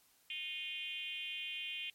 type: tone with frequency modulation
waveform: sine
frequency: 2794 Hz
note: F7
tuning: in tune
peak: -39 dBFS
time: 0.3-1.9 s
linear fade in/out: 2 ms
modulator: 321 Hz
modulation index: 1.6
effects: white hiss -69 dBFS RMS until 1.94 s + MP3 64 kbps